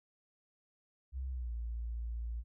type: tone with pitch glide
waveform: sine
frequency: 65.41 to 57.6 Hz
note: C2 to A#1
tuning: 0 to -20 cents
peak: -36 dBFS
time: 1.12-2.44 s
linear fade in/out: 50 ms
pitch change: -220 cents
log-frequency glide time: 1.29-1.52 s
effects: none